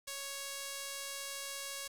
sawtooth tone with band-pass filter, 554.4 Hz, C#5, in tune, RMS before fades -43 dBFS, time 0.07-1.88 s, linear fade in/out 10 ms, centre 8100 Hz, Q 0.69, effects 10-bit

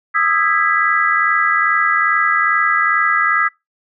sine chord, E major seventh, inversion third, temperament just, 1236.1 / 1318.5 / 1648.1 / 1977.8 Hz, D#6 / E6 / G#6 / B6, -12 / 0 / -14 / +2 cents, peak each -18 dBFS, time 0.14-3.49 s, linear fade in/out 20 ms, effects noise-tail reverb RT60 0.2 s tail -24 dB re dry

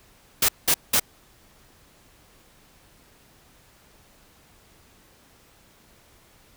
white noise bursts, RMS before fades -19 dBFS, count 3, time 0.42-0.998 s, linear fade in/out 5 ms, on 66 ms, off 190 ms, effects pink hiss -56 dBFS RMS until 6.56 s

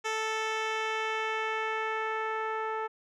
10% pulse tone with low-pass filter sweep, 439.7 Hz, A4, 1 cent flat, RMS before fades -32 dBFS, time 0.04-2.88 s, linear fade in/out 20 ms, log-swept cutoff 6000 to 1200 Hz, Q 1, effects none

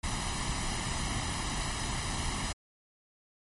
pink noise with comb filter, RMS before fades -33 dBFS, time 0.03-2.53 s, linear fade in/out 10 ms, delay 1 ms, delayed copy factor +0.65, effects MP3 48 kbps

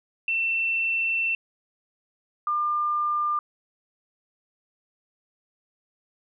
sine tone pair in turn, 2688 / 1199.9 Hz, E7 / D6, +33 / +37 cents, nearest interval octave + major second, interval 1396 cents, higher first, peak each -22 dBFS, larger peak neither, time 0.28-1.35 / 2.47-3.39 s, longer first, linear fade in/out 2 ms, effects none

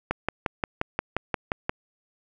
click train, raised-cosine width 0.5 ms, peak -9 dBFS, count 10, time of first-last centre 0.11-1.695 s, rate 5.68 Hz, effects none

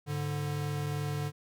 square tone pair together, 103.83 / 146.73 Hz, G#2 / D3, 0 / -1 cents, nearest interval tritone, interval 599 cents, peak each -38 / -33 dBFS, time 0.06-1.32 s, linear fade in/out 50 ms, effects none

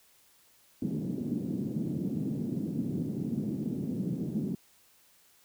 white band-pass noise, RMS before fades -33 dBFS, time 0.82-4.55 s, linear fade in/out 5 ms, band 150 to 260 Hz, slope 24 dB/octave, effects white hiss -63 dBFS RMS until 5.44 s

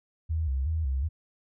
sine tone with vibrato, 73 Hz, D2, 10 cents flat, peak -25 dBFS, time 0.29-1.09 s, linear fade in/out 20 ms, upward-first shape square, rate 2.7 Hz, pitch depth 160 cents each way, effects none

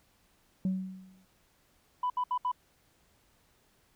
sine tone with exponential decay, 187.9 Hz, F#3, 27 cents sharp, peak -23 dBFS, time 0.65-1.25 s, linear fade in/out 2 ms, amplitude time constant 130 ms
sine tone bursts, 994 Hz, B5, 11 cents sharp, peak -26 dBFS, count 4, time 2.03-2.517 s, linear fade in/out 5 ms, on 70 ms, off 69 ms
effects tanh soft clip ceiling -24 dBFS + pink hiss -68 dBFS RMS until 3.95 s

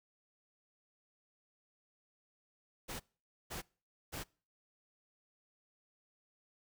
pink noise bursts, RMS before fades -43 dBFS, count 3, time 2.88-4.24 s, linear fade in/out 20 ms, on 120 ms, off 500 ms, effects noise-tail reverb RT60 0.4 s tail -25 dB re dry

